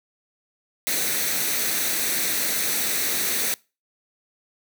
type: noise with comb filter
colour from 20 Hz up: white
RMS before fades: -24 dBFS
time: 0.87-3.54 s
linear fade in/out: 0 ms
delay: 0.49 ms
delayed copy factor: +0.5
effects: noise-tail reverb RT60 0.3 s tail -24 dB re dry + high-pass 200 Hz 12 dB/octave